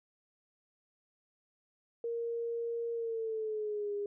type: tone with pitch glide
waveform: sine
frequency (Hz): 466.2 to 408.2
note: A#4 to G#4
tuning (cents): 0 to -30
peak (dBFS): -33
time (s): 2.04-4.06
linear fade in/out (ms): 2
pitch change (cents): -230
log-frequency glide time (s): 2.93-3.94
effects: none